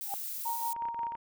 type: noise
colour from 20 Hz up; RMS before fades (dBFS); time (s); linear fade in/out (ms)
violet; -38; 0.01-0.73; 0
type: tone with exponential growth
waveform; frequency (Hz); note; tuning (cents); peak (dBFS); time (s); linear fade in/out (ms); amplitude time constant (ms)
sine; 796; G5; +26; -29; 0.03-0.14; 0; 22
type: tone with tremolo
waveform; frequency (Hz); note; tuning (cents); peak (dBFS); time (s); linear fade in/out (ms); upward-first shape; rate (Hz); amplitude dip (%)
sine; 932.3; A#5; 0; -30; 0.45-1.16; 10; sine; 5.6; 50
type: clicks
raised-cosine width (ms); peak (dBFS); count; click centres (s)
0.5; -32; 10; 0.764 / 0.822 / 0.854 / 0.886 / 0.945 / 0.992 / 1.033 / 1.068 / 1.121 / 1.152
effects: none